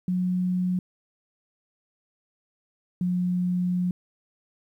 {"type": "tone pair in turn", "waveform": "sine", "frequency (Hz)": [181.7, 179.51], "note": ["F#3", "F3"], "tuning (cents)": [-31, 48], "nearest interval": "unison", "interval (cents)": 21, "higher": "first", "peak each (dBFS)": -22, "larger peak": "neither", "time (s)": [[0.08, 0.79], [3.01, 3.91]], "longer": "second", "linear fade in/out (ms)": 2, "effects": ["10-bit"]}